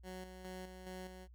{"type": "tone with tremolo", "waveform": "15% pulse", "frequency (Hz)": 185, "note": "F#3", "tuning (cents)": 0, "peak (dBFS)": -39, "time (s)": [0.03, 1.28], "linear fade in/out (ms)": 50, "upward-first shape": "square", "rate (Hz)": 2.4, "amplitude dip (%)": 50, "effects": ["added 60 Hz sine -55 dBFS peak until 1.34 s"]}